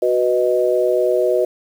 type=chord; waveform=sine; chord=B major; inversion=second; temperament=equal; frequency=370 / 493.9 / 622.3 Hz; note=F#4 / B4 / D#5; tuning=0 / 0 / 0 cents; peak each=-18 dBFS; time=0.02-1.45 s; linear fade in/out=5 ms; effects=7-bit